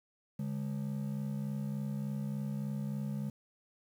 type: ring-modulated tone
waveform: triangle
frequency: 174.61 Hz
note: F3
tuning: in tune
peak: -29 dBFS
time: 0.39-3.3 s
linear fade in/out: 5 ms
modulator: 31.7 Hz
effects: 10-bit